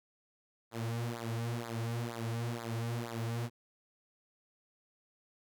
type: tone with flanger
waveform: sawtooth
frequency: 116.54 Hz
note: A#2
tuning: in tune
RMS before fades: -37 dBFS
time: 0.71-3.5 s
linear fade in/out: 50 ms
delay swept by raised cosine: 0.34 to 5.64 ms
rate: 2.1 Hz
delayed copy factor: -1
effects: none